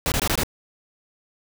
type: noise bursts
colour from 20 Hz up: pink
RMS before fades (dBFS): -22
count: 5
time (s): 0.06-0.434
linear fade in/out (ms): 0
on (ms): 58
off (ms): 21
effects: none